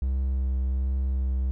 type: tone with vibrato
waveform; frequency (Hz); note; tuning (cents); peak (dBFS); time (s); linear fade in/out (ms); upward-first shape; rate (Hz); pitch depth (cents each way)
triangle; 65.41; C2; 0; -21; 0.02-1.51; 0; triangle; 1.3; 19
effects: none